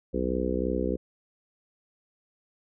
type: harmonic tone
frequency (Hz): 63.1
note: B1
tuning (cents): +38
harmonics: 1 / 3 / 4 / 5 / 6 / 7 / 8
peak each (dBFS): -33 / -33 / -33 / -33 / -33 / -33 / -33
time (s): 0.13-0.97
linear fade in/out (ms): 20
effects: none